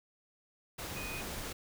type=tone in noise; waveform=sine; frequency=2489 Hz; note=D#7; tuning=in tune; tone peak=-42 dBFS; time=0.96-1.22 s; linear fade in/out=10 ms; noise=pink; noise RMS=-41 dBFS; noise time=0.78-1.53 s; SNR=-4 dB; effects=none